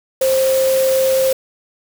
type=tone in noise; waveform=sine; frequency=528 Hz; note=C5; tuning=16 cents sharp; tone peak=-12 dBFS; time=0.21-1.33 s; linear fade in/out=5 ms; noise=white; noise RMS=-25 dBFS; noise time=0.21-1.33 s; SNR=+10 dB; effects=none